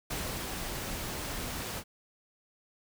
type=noise with ADSR envelope; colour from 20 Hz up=pink; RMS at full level=-35 dBFS; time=0.1-1.84 s; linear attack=8 ms; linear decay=320 ms; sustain=-2 dB; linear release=64 ms; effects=none